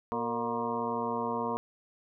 harmonic tone with a mistuned harmonic, 118.6 Hz, A#2, 30 cents sharp, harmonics 1 / 2 / 3 / 4 / 5 / 6 / 8 / 9 / 10, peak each -47 / -36 / -45 / -35 / -43 / -39 / -35 / -37 / -45 dBFS, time 0.12-1.57 s, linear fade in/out 0 ms, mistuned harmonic 4, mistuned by -49 cents, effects none

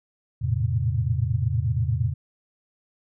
sine tone cluster, 85.4 / 109.8 / 118.4 / 135.3 Hz, F2 / A2 / A#2 / C#3, -38 / -3 / +27 / -42 cents, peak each -27 / -25 / -27 / -27 dBFS, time 0.41-2.14 s, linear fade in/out 20 ms, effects none

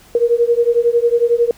sine beating tone pair, 467.1 / 478.1 Hz, A#4 / A#4, +3 / +44 cents, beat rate 11 Hz, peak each -14 dBFS, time 0.15-1.51 s, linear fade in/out 2 ms, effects pink hiss -46 dBFS RMS until 1.57 s

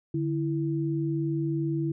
sine tone pair together, 146.83 / 329.6 Hz, D3 / E4, 0 / 0 cents, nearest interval octave + major second, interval 1400 cents, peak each -28 dBFS, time 0.14-1.92 s, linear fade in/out 5 ms, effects none

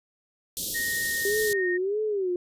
white band-stop noise, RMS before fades -30 dBFS, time 0.57-1.53 s, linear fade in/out 0 ms, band 550 to 3300 Hz, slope 48 dB/octave
sine tone with pitch glide, 1864.7 to 1847.5 Hz, A#6 to A#6, 0 to -16 cents, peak -27 dBFS, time 0.74-1.78 s, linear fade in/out 20 ms, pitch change -16 cents, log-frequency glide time 0.86-1.34 s
sine tone with vibrato, 392 Hz, G4, in tune, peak -24 dBFS, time 1.25-2.36 s, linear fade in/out 2 ms, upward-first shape sine, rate 1.6 Hz, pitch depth 170 cents each way
effects resampled to 32000 Hz

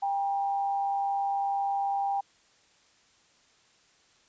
sine tone pair together, 795 / 957 Hz, G5 / A#5, +24 / +45 cents, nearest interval minor third, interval 321 cents, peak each -26 / -38 dBFS, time 0.02-2.21 s, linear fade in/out 10 ms, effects white hiss -63 dBFS RMS until 4.28 s + resampled to 16000 Hz

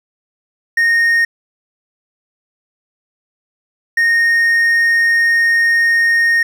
triangle tone pair in turn, 1851 / 1851 Hz, A#6 / A#6, -13 / -13 cents, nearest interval unison, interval 0 cents, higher neither, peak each -8 dBFS, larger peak neither, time 0.77-1.25 / 3.97-6.43 s, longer second, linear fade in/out 5 ms, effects none

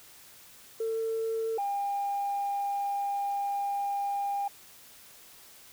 sine tone pair in turn, 449 / 803.3 Hz, A4 / G5, +35 / +42 cents, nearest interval minor seventh, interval 1007 cents, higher second, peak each -27 dBFS, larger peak neither, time 0.8-1.58 / 1.58-4.48 s, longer second, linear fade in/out 5 ms, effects tanh soft clip ceiling -24 dBFS + white hiss -53 dBFS RMS until 5.72 s

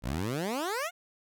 15% pulse exponential sweep, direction up, 53.4 to 740 Hz, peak -24 dBFS, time 0.02-0.91 s, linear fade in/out 50 ms, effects none

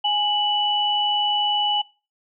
sine tone pair together, 830.6 / 2963 Hz, G#5 / F#7, 0 / +2 cents, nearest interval octave + minor seventh, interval 2202 cents, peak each -22 / -20 dBFS, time 0.04-1.82 s, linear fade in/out 10 ms, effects noise-tail reverb RT60 0.3 s tail -20 dB re dry

